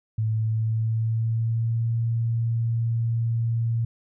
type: tone with pitch glide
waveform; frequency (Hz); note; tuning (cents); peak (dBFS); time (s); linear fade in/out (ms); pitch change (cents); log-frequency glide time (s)
sine; 110 to 115.34; A2 to A#2; 0 to -18; -21; 0.18-3.85; 5; +82; 0.3-1.89
effects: none